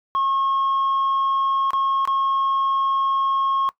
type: tone with dropouts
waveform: sine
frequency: 1085 Hz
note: C#6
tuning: 37 cents flat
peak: -16 dBFS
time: 0.15-3.69 s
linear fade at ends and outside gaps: 0 ms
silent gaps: 1.706-1.733 / 2.053-2.075 s
effects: noise-tail reverb RT60 0.1 s tail -20 dB re dry + tanh soft clip ceiling -16 dBFS